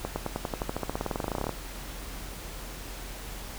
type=accelerating click train; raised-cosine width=1 ms; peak=-15 dBFS; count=26; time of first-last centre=0.05-1.493 s; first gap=110 ms; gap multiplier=0.94; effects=added 44 Hz sine -40 dBFS peak until 3.58 s + pink hiss -42 dBFS RMS until 3.58 s